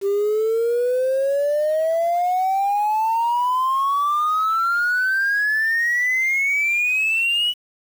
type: exponential sweep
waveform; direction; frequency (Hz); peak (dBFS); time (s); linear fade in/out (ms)
sine; up; 392 to 2960; -15; 0.01-7.54; 50
effects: tanh soft clip ceiling -15 dBFS + 7-bit